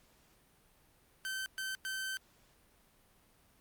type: tone bursts at uneven times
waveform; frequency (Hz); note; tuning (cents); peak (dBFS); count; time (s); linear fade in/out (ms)
sawtooth; 1543; G6; -28; -33; 3; 1.25-1.46 / 1.58-1.75 / 1.85-2.17; 0
effects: pink hiss -67 dBFS RMS until 3.6 s + Opus 48 kbps